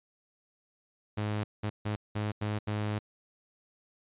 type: tone bursts at uneven times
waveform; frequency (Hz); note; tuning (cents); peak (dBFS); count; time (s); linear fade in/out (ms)
sawtooth; 105.4; G#2; +26; -26; 6; 1.17-1.44 / 1.63-1.7 / 1.85-1.96 / 2.15-2.32 / 2.41-2.59 / 2.67-2.99; 10
effects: resampled to 8000 Hz